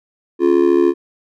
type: tone with amplitude modulation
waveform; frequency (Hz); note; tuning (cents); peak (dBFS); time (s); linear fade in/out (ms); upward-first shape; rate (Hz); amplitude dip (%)
triangle; 349.2; F4; 0; -4; 0.39-0.94; 50; sine; 74; 95
effects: none